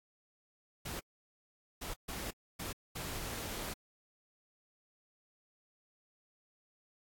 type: noise bursts at uneven times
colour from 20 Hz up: pink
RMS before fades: -41 dBFS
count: 5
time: 0.85-1 / 1.81-1.94 / 2.08-2.31 / 2.59-2.73 / 2.95-3.74 s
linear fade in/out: 10 ms
effects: AAC 64 kbps